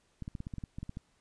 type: clicks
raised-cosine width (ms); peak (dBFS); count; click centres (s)
5; -27; 12; 0.223 / 0.279 / 0.352 / 0.404 / 0.469 / 0.538 / 0.583 / 0.638 / 0.785 / 0.83 / 0.894 / 0.971
effects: pink hiss -71 dBFS RMS until 1.2 s + resampled to 22050 Hz